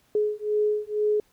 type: beating tone pair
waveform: sine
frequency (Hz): 420.7 / 422.8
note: G#4 / G#4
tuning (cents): +22 / +31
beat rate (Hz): 2.1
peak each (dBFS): -25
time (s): 0.15-1.2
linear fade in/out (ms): 2
effects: pink hiss -64 dBFS RMS until 1.32 s